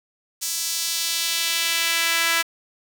sawtooth tone with high-pass filter sweep, 332.4 Hz, E4, 15 cents sharp, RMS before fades -23 dBFS, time 0.41-2.43 s, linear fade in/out 20 ms, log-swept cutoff 6200 to 1700 Hz, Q 1.2, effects 7-bit

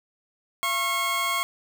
20% pulse tone pair together, 686 / 1089 Hz, F5 / C#6, -31 / -31 cents, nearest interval minor sixth, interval 800 cents, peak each -28 / -19 dBFS, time 0.63-1.43 s, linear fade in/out 0 ms, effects none

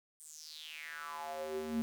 square tone with high-pass filter sweep, 77.78 Hz, D#2, in tune, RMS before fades -42 dBFS, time 0.2-1.82 s, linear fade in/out 0 ms, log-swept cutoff 9100 to 210 Hz, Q 5.8, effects 10-bit

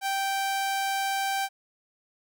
sawtooth tone, 782 Hz, G5, 4 cents flat, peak -22 dBFS, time 0.01-1.49 s, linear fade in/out 50 ms, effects none

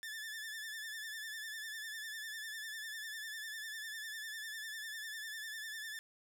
sawtooth tone with vibrato, 1760 Hz, A6, in tune, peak -39 dBFS, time 0.03-5.99 s, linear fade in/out 0 ms, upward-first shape triangle, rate 10 Hz, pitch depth 71 cents each way, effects none

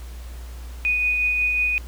sine tone with tremolo, 2480 Hz, D#7, 6 cents flat, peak -17 dBFS, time 0.85-1.78 s, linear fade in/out 0 ms, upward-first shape triangle, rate 5.5 Hz, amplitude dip 30%, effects added 60 Hz sine -33 dBFS peak until 1.87 s + pink hiss -47 dBFS RMS until 1.87 s

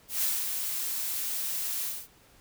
blue noise with ADSR envelope, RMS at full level -27 dBFS, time 0.08-2.08 s, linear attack 140 ms, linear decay 230 ms, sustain -5 dB, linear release 230 ms, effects pink hiss -59 dBFS RMS until 2.4 s

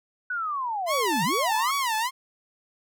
sine linear two-way sweep, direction down then up, 1500 to 145.1 to 1305 Hz, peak -26 dBFS, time 0.3-1.71 s, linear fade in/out 5 ms, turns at 1.24 s
sawtooth tone with vibrato, 990 Hz, B5, 4 cents sharp, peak -20 dBFS, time 0.86-2.11 s, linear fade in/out 50 ms, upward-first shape sine, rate 2.5 Hz, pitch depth 230 cents each way
effects none

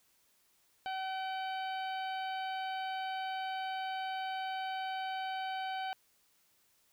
harmonic tone with a mistuned harmonic, 760 Hz, F#5, 46 cents sharp, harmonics 1 / 2 / 3 / 4 / 5 / 6, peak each -36 / -44 / -49 / -47 / -54 / -56 dBFS, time 0.86-5.93 s, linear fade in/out 0 ms, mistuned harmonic 3, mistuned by +32 cents, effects white hiss -71 dBFS RMS until 6.92 s

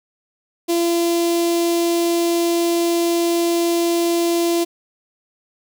sawtooth tone with notch filter, 340.5 Hz, F4, 44 cents flat, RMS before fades -18 dBFS, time 0.68-4.65 s, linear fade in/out 20 ms, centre 1500 Hz, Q 0.55, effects none

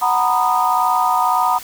sine chord, B major seventh, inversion second, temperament just, 740.8 / 926 / 987.8 / 1234.7 Hz, F#5 / A#5 / B5 / D#6, +2 / -12 / 0 / -14 cents, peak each -19 dBFS, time 0.01-1.59 s, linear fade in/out 20 ms, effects white hiss -35 dBFS RMS until 1.63 s

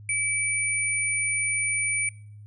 sine tone pair together, 2293 / 9179 Hz, D7 / D9, -42 / -41 cents, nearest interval 2 octaves, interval 2401 cents, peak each -25 / -27 dBFS, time 0.09-2.09 s, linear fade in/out 2 ms, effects noise-tail reverb RT60 0.6 s tail -22 dB re dry + added 104 Hz sine -42 dBFS peak until 2.46 s

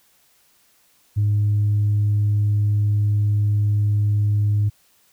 sine tone, 103.83 Hz, G#2, in tune, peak -14 dBFS, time 1.16-4.7 s, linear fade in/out 20 ms, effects tanh soft clip ceiling -13 dBFS + white hiss -59 dBFS RMS until 5.12 s

